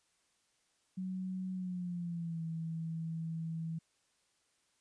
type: tone with pitch glide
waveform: sine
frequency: 186.2 to 163.04 Hz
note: F#3 to E3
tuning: +11 to -19 cents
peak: -36 dBFS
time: 0.97-3.79 s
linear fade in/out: 10 ms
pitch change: -230 cents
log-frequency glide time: 1.53-2.43 s
effects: white hiss -75 dBFS RMS until 4.8 s + resampled to 22050 Hz